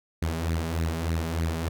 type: tone with flanger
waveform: sawtooth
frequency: 81.9 Hz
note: E2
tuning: 11 cents flat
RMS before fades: -28 dBFS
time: 0.22-1.69 s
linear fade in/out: 5 ms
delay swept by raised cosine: 0.46 to 4.96 ms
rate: 3.3 Hz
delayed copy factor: +0.65
effects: none